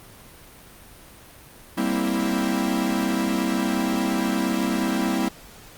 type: chord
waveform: 45% pulse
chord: C dominant seventh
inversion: second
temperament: equal with one note detuned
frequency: 196 / 233.1 / 261.6 / 328.3 Hz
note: G3 / Bb3 / C4 / E4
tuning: 0 / 0 / 0 / -7 cents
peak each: -27 dBFS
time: 1.77-5.29 s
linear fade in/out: 10 ms
effects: pink hiss -46 dBFS RMS until 5.77 s + Opus 32 kbps